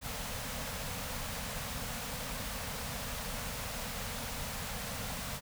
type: band-stop noise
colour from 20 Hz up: pink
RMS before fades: -39 dBFS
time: 0.01-5.41 s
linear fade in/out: 50 ms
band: 270 to 440 Hz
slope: 96 dB/octave
effects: none